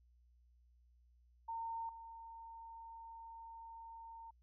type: tone with level steps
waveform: sine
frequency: 913 Hz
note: A#5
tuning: 36 cents flat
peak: -40 / -50 dBFS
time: 1.48-4.31 s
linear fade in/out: 10 ms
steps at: 1.89 s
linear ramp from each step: 2 ms
effects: added 60 Hz sine -66 dBFS peak until 4.42 s